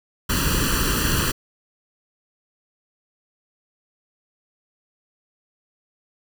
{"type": "noise with comb filter", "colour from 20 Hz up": "pink", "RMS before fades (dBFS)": -21, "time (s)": [0.29, 1.32], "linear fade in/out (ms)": 10, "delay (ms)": 0.68, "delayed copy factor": 0.9, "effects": []}